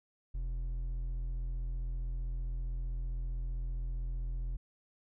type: tone with hard clipping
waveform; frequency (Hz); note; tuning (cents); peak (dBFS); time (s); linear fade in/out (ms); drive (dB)
sine; 42.3; E1; +45; -35; 0.34-4.57; 10; 5
effects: none